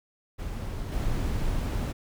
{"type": "noise with level steps", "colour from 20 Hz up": "brown", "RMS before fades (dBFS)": [-33, -28], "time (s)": [0.38, 1.93], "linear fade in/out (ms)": 20, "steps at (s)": 0.92, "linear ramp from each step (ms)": 2, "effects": []}